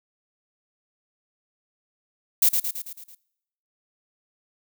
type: noise with echo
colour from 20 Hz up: violet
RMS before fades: -17 dBFS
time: 2.42-2.49 s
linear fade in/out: 5 ms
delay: 110 ms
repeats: 6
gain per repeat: -5 dB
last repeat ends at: 3.15 s
effects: noise-tail reverb RT60 0.8 s tail -22 dB re dry